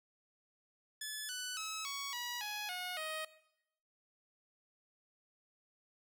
10% pulse tone with pitch steps, 1724 / 1492.2 / 1291.5 / 1117.9 / 967.6 / 837.5 / 724.9 / 627.4 Hz, A6 / F#6 / E6 / C#6 / B5 / G#5 / F#5 / D#5, -36 / +14 / -36 / +14 / -36 / +14 / -36 / +14 cents, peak -31 dBFS, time 1.01-3.25 s, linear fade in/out 5 ms, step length 280 ms, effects noise-tail reverb RT60 0.8 s tail -17 dB re dry

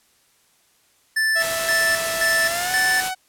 square tone with tremolo, 1760 Hz, A6, in tune, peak -18 dBFS, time 1.16-3.02 s, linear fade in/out 10 ms, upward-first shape square, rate 1.9 Hz, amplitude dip 75%
sawtooth tone with pitch glide, 659.3 to 748.6 Hz, E5 to F#5, 0 to +20 cents, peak -21 dBFS, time 1.35-3.15 s, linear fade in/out 20 ms, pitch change +220 cents, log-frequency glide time 2.46-2.74 s
white noise, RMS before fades -26 dBFS, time 1.38-3.12 s, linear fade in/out 50 ms
effects white hiss -60 dBFS RMS until 3.28 s + low-pass 12000 Hz 12 dB/octave

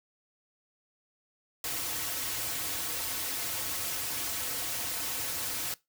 white noise with comb filter, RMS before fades -34 dBFS, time 1.64-5.74 s, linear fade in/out 2 ms, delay 5 ms, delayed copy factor -0.8, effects noise-tail reverb RT60 0.2 s tail -21 dB re dry

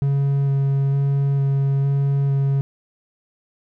triangle tone with vibrato, 138.59 Hz, C#3, in tune, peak -14 dBFS, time 0.02-2.61 s, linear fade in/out 0 ms, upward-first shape square, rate 1.1 Hz, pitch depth 9 cents each way, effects none

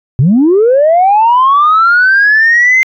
sine linear sweep, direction up, 115.1 to 2093 Hz, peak -3 dBFS, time 0.19-2.83 s, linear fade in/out 0 ms, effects tanh soft clip ceiling -1 dBFS

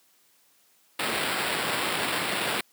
violet noise with sample-and-hold, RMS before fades -28 dBFS, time 0.99-2.61 s, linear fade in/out 5 ms, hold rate 6300 Hz, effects white hiss -63 dBFS RMS until 2.72 s + high-pass 150 Hz 12 dB/octave

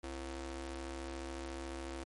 sawtooth ring-modulated tone, 200 Hz, G3, 35 cents sharp, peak -34 dBFS, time 0.03-2.04 s, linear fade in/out 10 ms, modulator 137 Hz, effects MP3 48 kbps

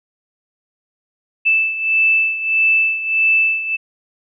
sine beating tone pair, 2637 / 2638.6 Hz, E7 / E7, 0 / +1 cents, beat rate 1.6 Hz, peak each -14 / -19 dBFS, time 1.45-3.77 s, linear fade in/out 20 ms, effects none

